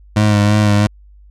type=tone with vibrato; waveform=25% pulse; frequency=104.4 Hz; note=G#2; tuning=10 cents sharp; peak=-6 dBFS; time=0.16-0.87 s; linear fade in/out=5 ms; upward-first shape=sine; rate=3 Hz; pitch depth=29 cents each way; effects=added 50 Hz sine -40 dBFS peak until 1.3 s + low-pass 8000 Hz 12 dB/octave